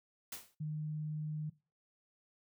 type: noise with exponential decay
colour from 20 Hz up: white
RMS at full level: -40 dBFS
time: 0.32-0.55 s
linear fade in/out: 5 ms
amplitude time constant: 50 ms
type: tone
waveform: sine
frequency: 153 Hz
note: D#3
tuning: 29 cents flat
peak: -36 dBFS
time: 0.6-1.5 s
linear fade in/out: 10 ms
effects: noise-tail reverb RT60 0.3 s tail -19 dB re dry